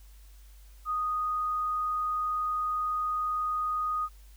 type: tone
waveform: sine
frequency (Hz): 1241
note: D#6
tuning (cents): -5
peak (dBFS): -27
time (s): 0.85-4.09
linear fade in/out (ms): 50
effects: added 50 Hz sine -49 dBFS peak until 4.36 s + white hiss -62 dBFS RMS until 4.36 s